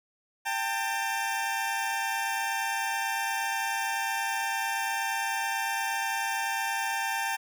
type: tone pair together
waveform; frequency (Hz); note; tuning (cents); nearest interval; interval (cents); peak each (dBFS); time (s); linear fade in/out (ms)
20% pulse; 789.2 / 898; G5 / A5; +11 / +35; major second; 224; -26; 0.45-7.37; 20
effects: none